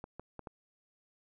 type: clicks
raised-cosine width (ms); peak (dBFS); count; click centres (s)
1; -29; 4; 0.041 / 0.196 / 0.393 / 0.472
effects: none